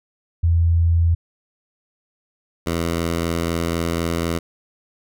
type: tone pair in turn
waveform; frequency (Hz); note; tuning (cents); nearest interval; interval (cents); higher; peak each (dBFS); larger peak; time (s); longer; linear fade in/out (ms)
sine / 10% pulse; 84 / 84; E2 / E2; +33 / +33; unison; 0; neither; -13 / -12; second; 0.43-1.15 / 2.66-4.39; second; 10
effects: none